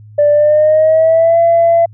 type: tone with pitch glide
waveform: sine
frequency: 587.3 to 674.6 Hz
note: D5 to E5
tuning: 0 to +40 cents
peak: -5 dBFS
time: 0.18-1.86 s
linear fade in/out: 10 ms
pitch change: +240 cents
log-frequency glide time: 0.31-1.39 s
effects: tanh soft clip ceiling -2 dBFS + added 106 Hz sine -34 dBFS peak until 1.93 s